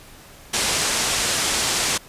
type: low-pass noise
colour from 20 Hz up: white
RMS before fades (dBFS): -22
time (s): 0.53-1.98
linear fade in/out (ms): 10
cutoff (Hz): 8600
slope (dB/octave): 24
effects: pink hiss -45 dBFS RMS until 2.08 s + resampled to 32000 Hz